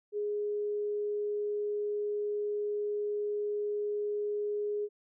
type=tone; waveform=sine; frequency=415.3 Hz; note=G#4; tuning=in tune; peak=-30 dBFS; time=0.12-4.89 s; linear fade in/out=50 ms; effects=none